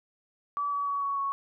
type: tone with pitch steps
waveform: sine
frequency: 1150 / 1139.4 / 1128.9 / 1118.6 / 1108.3 Hz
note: D6 / C#6 / C#6 / C#6 / C#6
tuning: -37 / +47 / +31 / +15 / -1 cents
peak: -27 dBFS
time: 0.57-1.32 s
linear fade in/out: 0 ms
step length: 150 ms
effects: none